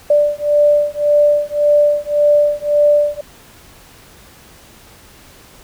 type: beating tone pair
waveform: sine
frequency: 587.3 / 589.1 Hz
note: D5 / D5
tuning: 0 / +5 cents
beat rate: 1.8 Hz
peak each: -13 dBFS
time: 0.1-3.21 s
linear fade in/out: 5 ms
effects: pink hiss -43 dBFS RMS until 5.63 s